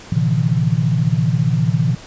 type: tone cluster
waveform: sine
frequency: 116.3 / 134.1 / 153.8 / 168.5 Hz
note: A#2 / C3 / D#3 / E3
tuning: -4 / +43 / -20 / +38 cents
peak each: -19 dBFS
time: 0.12-1.95 s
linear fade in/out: 5 ms
effects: pink hiss -38 dBFS RMS until 2.06 s + resampled to 16000 Hz